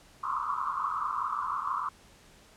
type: band-pass noise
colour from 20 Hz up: pink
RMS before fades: -32 dBFS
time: 0.23-1.89 s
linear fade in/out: 5 ms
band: 1000 to 1300 Hz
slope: 96 dB/octave
effects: pink hiss -57 dBFS RMS until 2.56 s + low-pass 10000 Hz 12 dB/octave